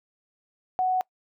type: tone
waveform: sine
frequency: 742 Hz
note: F#5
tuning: 5 cents sharp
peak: -21 dBFS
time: 0.79-1.01 s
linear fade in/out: 0 ms
effects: noise-tail reverb RT60 0.1 s tail -24 dB re dry